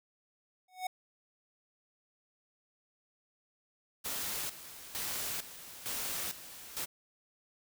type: tone with exponential growth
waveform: square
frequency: 740 Hz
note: F#5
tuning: in tune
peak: -31 dBFS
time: 0.68-0.87 s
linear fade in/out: 5 ms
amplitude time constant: 40 ms
type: noise with tremolo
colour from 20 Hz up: white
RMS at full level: -37 dBFS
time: 4.04-6.86 s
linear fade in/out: 20 ms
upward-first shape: square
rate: 1.1 Hz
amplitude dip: 75%
effects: none